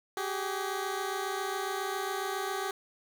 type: tone pair together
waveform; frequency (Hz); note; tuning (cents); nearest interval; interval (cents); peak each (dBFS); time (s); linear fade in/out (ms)
15% pulse; 382.5 / 409.8; G4 / G#4; -42 / -23; minor second; 119; -27 / -30; 0.17-2.71; 2
effects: none